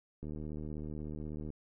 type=click train; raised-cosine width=3 ms; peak=-30 dBFS; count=98; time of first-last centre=0.23-1.503 s; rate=76.2 Hz; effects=none